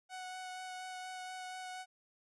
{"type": "tone with vibrato", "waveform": "sawtooth", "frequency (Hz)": 740, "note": "F#5", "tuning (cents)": 0, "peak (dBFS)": -39, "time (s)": [0.09, 1.86], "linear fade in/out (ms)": 50, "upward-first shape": "sine", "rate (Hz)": 4.2, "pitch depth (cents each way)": 10, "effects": ["resampled to 24000 Hz"]}